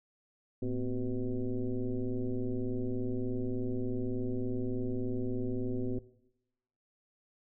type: tone with frequency modulation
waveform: sine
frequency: 133.7 Hz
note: C3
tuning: 38 cents sharp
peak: -30 dBFS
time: 0.62-5.99 s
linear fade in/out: 5 ms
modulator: 122 Hz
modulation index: 2.4
effects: noise-tail reverb RT60 0.9 s tail -19 dB re dry